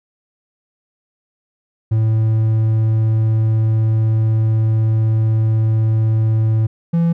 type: tone pair in turn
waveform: triangle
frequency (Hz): 110.5 / 168.26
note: A2 / E3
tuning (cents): +8 / +36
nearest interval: perfect fifth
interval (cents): 728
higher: second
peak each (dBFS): -10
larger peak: neither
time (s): 1.91-6.67 / 6.93-7.13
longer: first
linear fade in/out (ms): 10
effects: none